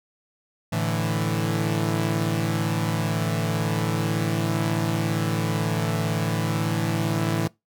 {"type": "chord", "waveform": "sawtooth", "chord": "A suspended fourth", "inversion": "none", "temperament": "equal", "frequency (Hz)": [110, 146.83, 164.81], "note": ["A2", "D3", "E3"], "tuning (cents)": [0, 0, 0], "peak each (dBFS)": [-22, -25, -22], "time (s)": [0.72, 7.48], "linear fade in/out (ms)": 10, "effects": ["noise-tail reverb RT60 0.2 s tail -23 dB re dry"]}